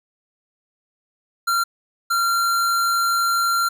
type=tone bursts at uneven times; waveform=square; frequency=1376 Hz; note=F6; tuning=26 cents flat; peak=-18 dBFS; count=2; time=1.47-1.64 / 2.1-3.69 s; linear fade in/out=10 ms; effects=none